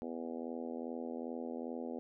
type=harmonic tone; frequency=82.5 Hz; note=E2; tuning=2 cents sharp; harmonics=3 / 4 / 5 / 6 / 7 / 8 / 9 / 10; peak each=-42 / -47 / -47 / -46 / -50 / -55 / -53 / -58 dBFS; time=0.02-1.99 s; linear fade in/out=0 ms; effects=none